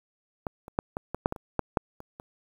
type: clicks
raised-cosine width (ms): 1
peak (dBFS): -16 / -28 / -10 / -17 / -17 / -8 / -16 / -27 / -10 / -8 / -28 / -27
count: 12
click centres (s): 0.468 / 0.681 / 0.789 / 0.969 / 1.146 / 1.259 / 1.324 / 1.362 / 1.593 / 1.772 / 2.004 / 2.199
effects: 8-bit